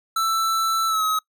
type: tone with pitch glide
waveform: square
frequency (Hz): 1327 to 1275.9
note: E6 to D#6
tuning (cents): +11 to +43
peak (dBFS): -20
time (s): 0.16-1.19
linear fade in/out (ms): 5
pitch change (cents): -68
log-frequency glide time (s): 0.87-1.03
effects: noise-tail reverb RT60 0.1 s tail -24 dB re dry

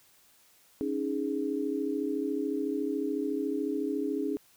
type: chord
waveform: sine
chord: C# suspended second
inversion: none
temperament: equal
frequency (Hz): 277.2 / 311.1 / 415.3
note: C#4 / D#4 / G#4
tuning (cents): 0 / 0 / 0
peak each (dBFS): -32 / -33 / -33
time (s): 0.81-4.37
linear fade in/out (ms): 0
effects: white hiss -62 dBFS RMS until 4.56 s

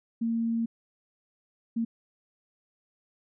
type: tone bursts at uneven times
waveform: sine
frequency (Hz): 229.4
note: A#3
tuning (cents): -28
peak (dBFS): -25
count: 2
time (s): 0.21-0.66 / 1.76-1.85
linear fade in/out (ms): 10
effects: none

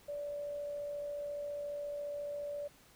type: tone with amplitude modulation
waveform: sine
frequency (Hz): 580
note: D5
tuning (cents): -22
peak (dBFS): -36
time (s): 0.08-2.68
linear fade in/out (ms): 10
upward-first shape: sine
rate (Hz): 54.4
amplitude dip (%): 30
effects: pink hiss -62 dBFS RMS until 2.95 s

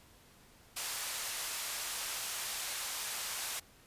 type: band-pass noise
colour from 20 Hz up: white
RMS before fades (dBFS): -39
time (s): 0.76-3.6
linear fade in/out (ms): 10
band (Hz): 670 to 11000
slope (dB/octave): 12
effects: pink hiss -61 dBFS RMS until 3.86 s + resampled to 32000 Hz

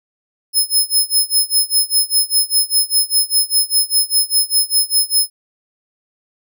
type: tone with tremolo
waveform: 10% pulse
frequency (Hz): 5170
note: E8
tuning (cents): -34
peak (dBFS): -4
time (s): 0.53-5.3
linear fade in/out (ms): 50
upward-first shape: sine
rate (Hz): 5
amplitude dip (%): 95
effects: none

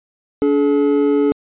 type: tone pair together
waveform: triangle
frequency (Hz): 287.3 / 427.3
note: D4 / G#4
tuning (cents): -38 / +49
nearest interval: perfect fifth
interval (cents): 687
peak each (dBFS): -13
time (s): 0.42-1.32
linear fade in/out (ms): 0
effects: resampled to 8000 Hz

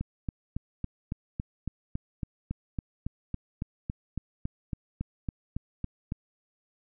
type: click train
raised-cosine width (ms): 5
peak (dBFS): -19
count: 23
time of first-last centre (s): 0.01-6.121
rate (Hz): 3.6
effects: none

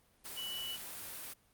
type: tone in noise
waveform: sine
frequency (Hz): 2960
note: F#7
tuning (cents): 0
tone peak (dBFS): -39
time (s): 0.36-0.77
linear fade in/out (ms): 20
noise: white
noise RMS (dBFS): -45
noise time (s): 0.24-1.34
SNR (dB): +3
effects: pink hiss -69 dBFS RMS until 1.53 s + Opus 32 kbps

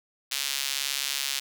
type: tone with high-pass filter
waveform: sawtooth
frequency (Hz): 138.59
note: C#3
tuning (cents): 0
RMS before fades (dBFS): -30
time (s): 0.31-1.4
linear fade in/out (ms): 10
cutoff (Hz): 3400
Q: 1.1
effects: none

